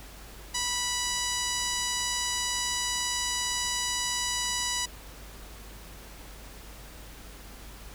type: tone with low-pass filter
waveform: 5% pulse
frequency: 982 Hz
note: B5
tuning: 10 cents flat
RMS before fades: -30 dBFS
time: 0.54-4.86 s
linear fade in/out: 10 ms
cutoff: 7300 Hz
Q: 1.2
effects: added 50 Hz sine -46 dBFS peak until 7.94 s + pink hiss -48 dBFS RMS until 7.94 s